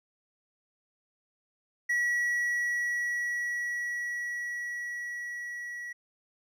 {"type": "tone with level ramp", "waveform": "triangle", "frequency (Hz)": 1930, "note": "B6", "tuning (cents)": -40, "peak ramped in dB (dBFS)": [-23, -35], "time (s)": [1.89, 5.93], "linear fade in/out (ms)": 10, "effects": []}